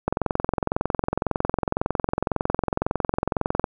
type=click train; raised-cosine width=1 ms; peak=-7 dBFS; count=79; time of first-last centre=0.08-3.642 s; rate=21.9 Hz; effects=none